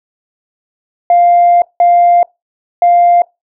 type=tone bursts at uneven times; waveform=sine; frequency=698.5 Hz; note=F5; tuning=in tune; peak=-3 dBFS; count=3; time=1.1-1.62 / 1.8-2.23 / 2.82-3.22 s; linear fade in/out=2 ms; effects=noise-tail reverb RT60 0.2 s tail -25 dB re dry + tanh soft clip ceiling -1 dBFS